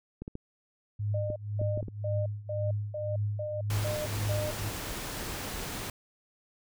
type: clicks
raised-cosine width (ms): 3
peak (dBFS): -25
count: 8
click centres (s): 0.22 / 0.279 / 0.354 / 1.302 / 1.615 / 1.775 / 1.828 / 1.883
type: tone with tremolo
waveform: sine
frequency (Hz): 103.83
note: G#2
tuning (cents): 0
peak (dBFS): -26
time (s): 0.99-4.7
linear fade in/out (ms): 10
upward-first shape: triangle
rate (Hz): 1.9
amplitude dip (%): 90
type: tone bursts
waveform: sine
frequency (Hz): 605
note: D#5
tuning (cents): -49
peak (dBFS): -32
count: 8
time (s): 1.14-4.51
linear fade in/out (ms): 5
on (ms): 220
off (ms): 230
type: noise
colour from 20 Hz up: pink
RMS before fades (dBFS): -37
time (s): 3.7-5.9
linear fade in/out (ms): 2
effects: none